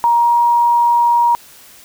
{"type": "tone with pitch glide", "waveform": "sine", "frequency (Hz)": [942, 948], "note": ["A#5", "A#5"], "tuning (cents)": [18, 29], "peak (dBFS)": -9, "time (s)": [0.04, 1.35], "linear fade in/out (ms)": 0, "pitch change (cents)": 11, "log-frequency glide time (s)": [0.15, 0.35], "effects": ["white hiss -42 dBFS RMS until 1.84 s"]}